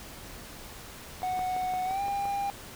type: click train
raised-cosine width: 1 ms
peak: -26 dBFS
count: 7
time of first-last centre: 1.22-2.254 s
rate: 5.8 Hz
type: tone with pitch glide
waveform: triangle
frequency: 738 to 800.2 Hz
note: F#5 to G5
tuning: -5 to +35 cents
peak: -26 dBFS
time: 1.23-2.5 s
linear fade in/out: 0 ms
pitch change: +140 cents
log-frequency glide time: 1.85-2.02 s
effects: pink hiss -45 dBFS RMS until 2.75 s